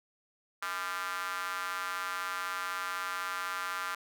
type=tone with high-pass filter; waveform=square; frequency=92 Hz; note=F#2; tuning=9 cents flat; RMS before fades=-36 dBFS; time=0.62-3.95 s; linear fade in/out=5 ms; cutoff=1300 Hz; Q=3.8; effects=none